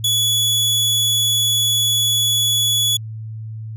sawtooth tone with vibrato, 3400 Hz, G#7, 40 cents sharp, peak -12 dBFS, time 0.04-2.97 s, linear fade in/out 5 ms, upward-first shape sine, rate 20 Hz, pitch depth 9 cents each way, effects added 110 Hz sine -27 dBFS peak until 3.76 s

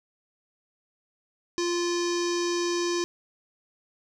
square tone with low-pass filter, 347.6 Hz, F4, 8 cents flat, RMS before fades -27 dBFS, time 1.58-3.04 s, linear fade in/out 0 ms, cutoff 5700 Hz, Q 4.6, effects none

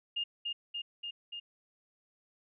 sine tone with echo, 2829 Hz, F7, 22 cents sharp, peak -31 dBFS, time 0.16-0.24 s, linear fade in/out 10 ms, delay 290 ms, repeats 4, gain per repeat -2 dB, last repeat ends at 1.4 s, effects none

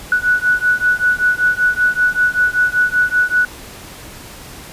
sine beating tone pair, 1473 / 1478.2 Hz, F#6 / F#6, -8 / -2 cents, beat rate 5.2 Hz, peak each -15 dBFS, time 0.12-3.45 s, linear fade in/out 2 ms, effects pink hiss -35 dBFS RMS until 4.72 s + resampled to 32000 Hz

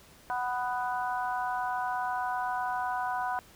harmonic tone, 247.9 Hz, B3, 7 cents sharp, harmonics 3 / 4 / 5 / 6, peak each -32 / -33 / -41 / -37 dBFS, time 0.3-3.39 s, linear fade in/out 0 ms, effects pink hiss -56 dBFS RMS until 3.55 s

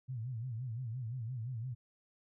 sine tone with vibrato, 120 Hz, B2, 49 cents flat, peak -37 dBFS, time 0.08-1.75 s, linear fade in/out 20 ms, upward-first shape sine, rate 5.8 Hz, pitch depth 160 cents each way, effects none

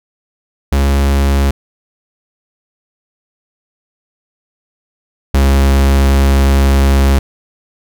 45% pulse tone pair in turn, 69.3 / 68.39 Hz, C#2 / C#2, 0 / -23 cents, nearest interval unison, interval 23 cents, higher first, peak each -9 / -7 dBFS, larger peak second, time 0.72-1.51 / 5.34-7.19 s, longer second, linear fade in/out 5 ms, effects none

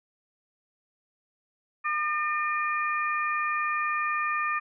harmonic tone, 604 Hz, D5, 48 cents sharp, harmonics 2 / 3 / 4, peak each -27 / -31 / -33 dBFS, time 1.84-4.6 s, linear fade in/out 20 ms, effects none

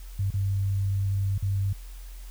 sine tone with dropouts, 98 Hz, G2, in tune, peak -23 dBFS, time 0.19-1.73 s, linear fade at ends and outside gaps 5 ms, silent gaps 0.305-0.339 / 1.38-1.424 s, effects added 43 Hz sine -38 dBFS peak until 2.3 s + white hiss -53 dBFS RMS until 2.3 s

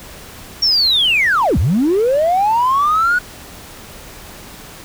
triangle linear two-way sweep, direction down then up, 5588 to 58.27 to 1481 Hz, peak -8 dBFS, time 0.62-3.19 s, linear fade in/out 10 ms, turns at 1.58 s, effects tanh soft clip ceiling -8 dBFS + pink hiss -36 dBFS RMS until 4.84 s

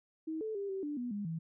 sine tone with pitch steps, 317.9 / 436.9 / 399.2 / 385.3 / 294.2 / 244.2 / 204.6 / 163.2 Hz, D#4 / A4 / G4 / G4 / D4 / B3 / G#3 / E3, +37 / -12 / +32 / -30 / +3 / -19 / -26 / -17 cents, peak -35 dBFS, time 0.27-1.39 s, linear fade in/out 10 ms, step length 140 ms, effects none

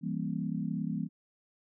sine chord, E diminished seventh, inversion none, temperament equal with one note detuned, 164.81 / 196 / 233.1 / 270.1 Hz, E3 / G3 / Bb3 / Db4, 0 / 0 / 0 / -45 cents, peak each -35 / -36 / -36 / -40 dBFS, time 0.01-1.09 s, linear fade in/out 50 ms, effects none

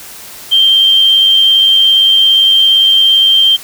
sine tone with amplitude modulation, 3156 Hz, G7, 11 cents sharp, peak -3 dBFS, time 0.51-3.57 s, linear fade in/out 20 ms, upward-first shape sine, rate 97.5 Hz, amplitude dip 35%, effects white hiss -31 dBFS RMS until 3.63 s

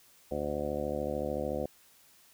harmonic tone, 73.6 Hz, D2, 4 cents sharp, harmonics 1 / 2 / 3 / 4 / 5 / 6 / 7 / 8 / 9 / 10, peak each -42 / -44 / -40 / -41 / -40 / -45 / -35 / -38 / -46 / -44 dBFS, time 0.31-1.66 s, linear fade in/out 5 ms, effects white hiss -61 dBFS RMS until 2.33 s

